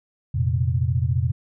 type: chord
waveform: sine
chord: F suspended fourth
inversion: none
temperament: equal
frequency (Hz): 87.31 / 116.54 / 130.81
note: F2 / Bb2 / C3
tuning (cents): 0 / 0 / 0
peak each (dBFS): -23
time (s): 0.34-1.32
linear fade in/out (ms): 10
effects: none